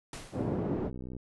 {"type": "noise with exponential decay", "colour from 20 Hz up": "pink", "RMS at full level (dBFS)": -39, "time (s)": [0.13, 0.64], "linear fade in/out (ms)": 2, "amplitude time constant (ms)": 110}
{"type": "band-pass noise", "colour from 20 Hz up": "pink", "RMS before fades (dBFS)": -32, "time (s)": [0.32, 0.91], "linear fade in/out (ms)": 50, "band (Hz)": [130, 450], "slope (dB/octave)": 12}
{"type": "click train", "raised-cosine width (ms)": 3, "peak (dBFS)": -29, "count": 26, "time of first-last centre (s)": [0.77, 1.166], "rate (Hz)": 63.1}
{"effects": ["resampled to 24000 Hz"]}